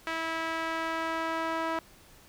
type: tone with band-pass filter sweep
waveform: sawtooth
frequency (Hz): 325.8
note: E4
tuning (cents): -20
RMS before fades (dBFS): -32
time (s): 0.07-1.79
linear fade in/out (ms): 0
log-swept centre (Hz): 1800 to 1100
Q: 1.2
effects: pink hiss -56 dBFS RMS until 2.28 s